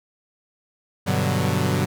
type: chord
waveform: sawtooth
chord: G major seventh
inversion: none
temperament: equal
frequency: 98 / 123.47 / 146.83 / 185 Hz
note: G2 / B2 / D3 / F#3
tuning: 0 / 0 / 0 / 0 cents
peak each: -21 dBFS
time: 1.06-1.86 s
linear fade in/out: 20 ms
effects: none